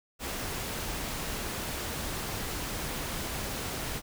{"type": "noise", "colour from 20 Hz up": "pink", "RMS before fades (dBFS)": -35, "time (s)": [0.19, 4.02], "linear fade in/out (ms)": 50, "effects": []}